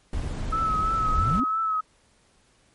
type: noise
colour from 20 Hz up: brown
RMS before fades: -29 dBFS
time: 0.13-1.4 s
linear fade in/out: 2 ms
type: tone with vibrato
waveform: sine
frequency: 1296 Hz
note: E6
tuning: 30 cents flat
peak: -22 dBFS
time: 0.52-1.81 s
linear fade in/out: 10 ms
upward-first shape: triangle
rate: 3 Hz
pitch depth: 43 cents each way
type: exponential sweep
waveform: sine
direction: up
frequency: 60.7 to 293.7 Hz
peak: -23 dBFS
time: 1.15-1.44 s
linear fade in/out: 5 ms
effects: pink hiss -62 dBFS RMS until 2.74 s + MP3 48 kbps